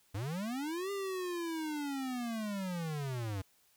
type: linear two-way sweep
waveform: square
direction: up then down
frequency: 89.7 to 402.7 to 92.3 Hz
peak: -36 dBFS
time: 0.14-3.42 s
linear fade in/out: 10 ms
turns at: 0.91 s
effects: white hiss -69 dBFS RMS until 3.76 s